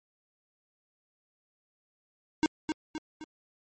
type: tone with echo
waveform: square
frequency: 311.1 Hz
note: D#4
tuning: in tune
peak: -22 dBFS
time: 2.43-2.46 s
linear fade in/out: 0 ms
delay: 260 ms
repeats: 3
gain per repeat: -6 dB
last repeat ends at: 3.24 s
effects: MP3 32 kbps